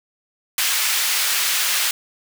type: high-pass noise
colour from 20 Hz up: pink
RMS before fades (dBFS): -20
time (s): 0.58-1.91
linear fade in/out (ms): 2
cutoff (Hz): 1900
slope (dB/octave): 12
effects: none